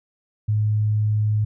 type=tone; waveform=sine; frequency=106.5 Hz; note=G#2; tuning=44 cents sharp; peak=-17 dBFS; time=0.48-1.45 s; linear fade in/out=10 ms; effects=none